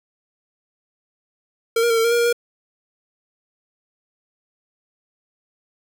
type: tone with pitch steps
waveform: square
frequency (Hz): 458.3 / 472 / 457.3 / 452.1 / 466.5 / 474.2 / 470.7 / 475.1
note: A#4 / A#4 / A#4 / A4 / A#4 / A#4 / A#4 / A#4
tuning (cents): -29 / +22 / -33 / +47 / +1 / +30 / +17 / +33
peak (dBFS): -16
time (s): 1.76-2.328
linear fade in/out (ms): 5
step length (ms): 71
effects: none